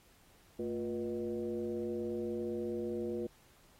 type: tone with frequency modulation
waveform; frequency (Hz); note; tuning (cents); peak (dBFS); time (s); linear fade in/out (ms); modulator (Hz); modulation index
sine; 353.5; F4; +21; -34; 0.59-3.27; 5; 130; 1.2
effects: pink hiss -65 dBFS RMS until 3.79 s + AAC 48 kbps